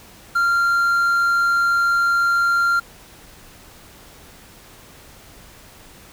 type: tone with quantisation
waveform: triangle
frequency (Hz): 1387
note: F6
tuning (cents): -12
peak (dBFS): -13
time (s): 0.35-2.8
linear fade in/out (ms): 10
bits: 7
effects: pink hiss -45 dBFS RMS until 6.12 s